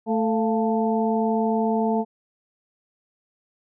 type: harmonic tone with a mistuned harmonic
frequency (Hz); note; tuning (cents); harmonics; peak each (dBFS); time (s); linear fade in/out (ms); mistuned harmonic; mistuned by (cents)
220.8; A3; +6; 1 / 2 / 3 / 4; -22 / -25 / -27 / -28; 0.06-2.05; 50; 3; +69
effects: none